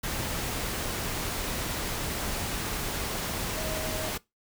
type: tone in noise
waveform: sine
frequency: 630 Hz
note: D#5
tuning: 21 cents sharp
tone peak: -37 dBFS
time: 3.56-4.09 s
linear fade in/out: 10 ms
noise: pink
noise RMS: -32 dBFS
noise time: 0.03-4.18 s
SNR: -8 dB
effects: noise-tail reverb RT60 0.2 s tail -21 dB re dry